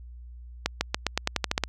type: accelerating click train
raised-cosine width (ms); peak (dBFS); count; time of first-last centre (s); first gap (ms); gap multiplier
0.2; -6; 11; 0.66-1.637; 150; 0.9
effects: added 60 Hz sine -41 dBFS peak until 1.68 s